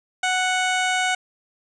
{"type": "tone", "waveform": "15% pulse", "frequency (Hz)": 740, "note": "F#5", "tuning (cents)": 0, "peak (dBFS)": -13, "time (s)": [0.23, 1.15], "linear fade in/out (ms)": 5, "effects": ["resampled to 22050 Hz"]}